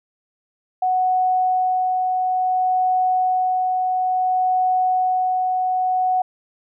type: tone with tremolo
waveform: sine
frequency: 740 Hz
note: F#5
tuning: in tune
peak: -15 dBFS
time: 0.82-6.22 s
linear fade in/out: 5 ms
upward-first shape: sine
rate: 0.58 Hz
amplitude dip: 25%
effects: none